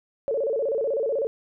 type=tone with vibrato; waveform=sine; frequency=500 Hz; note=B4; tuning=21 cents sharp; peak=-22 dBFS; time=0.28-1.27 s; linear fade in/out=0 ms; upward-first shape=square; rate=16 Hz; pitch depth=190 cents each way; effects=none